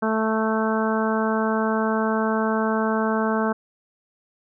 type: harmonic tone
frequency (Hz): 220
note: A3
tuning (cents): 0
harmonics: 1 / 2 / 3 / 4 / 5 / 6 / 7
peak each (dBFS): -23 / -26 / -28 / -29 / -30 / -31 / -31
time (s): 0.02-3.53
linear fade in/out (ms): 10
effects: none